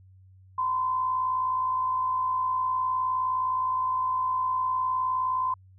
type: tone pair together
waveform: sine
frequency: 968 / 1027.5 Hz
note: B5 / C6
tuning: -35 / -32 cents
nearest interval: minor second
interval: 103 cents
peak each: -36 / -24 dBFS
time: 0.58-5.54 s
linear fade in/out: 5 ms
effects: added 94 Hz sine -51 dBFS peak until 5.78 s